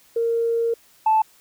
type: tone pair in turn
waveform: sine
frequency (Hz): 462.7 / 875.3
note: A#4 / A5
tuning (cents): -13 / -9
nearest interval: major seventh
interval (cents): 1104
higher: second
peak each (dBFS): -18 / -13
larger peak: second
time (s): 0.16-0.74 / 1.06-1.22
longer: first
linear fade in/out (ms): 5
effects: tanh soft clip ceiling -10 dBFS + white hiss -55 dBFS RMS until 1.4 s